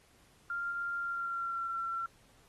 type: tone with pitch glide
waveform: sine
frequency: 1393 to 1355.7 Hz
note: F6 to E6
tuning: -5 to +48 cents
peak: -33 dBFS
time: 0.5-2.06 s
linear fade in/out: 2 ms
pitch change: -47 cents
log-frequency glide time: 0.97-1.74 s
effects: pink hiss -65 dBFS RMS until 2.48 s + AAC 32 kbps